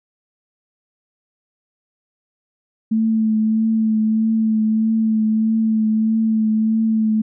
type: tone with vibrato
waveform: sine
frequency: 220 Hz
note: A3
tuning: in tune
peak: -14 dBFS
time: 2.91-7.22 s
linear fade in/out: 10 ms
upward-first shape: triangle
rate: 1.6 Hz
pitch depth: 26 cents each way
effects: none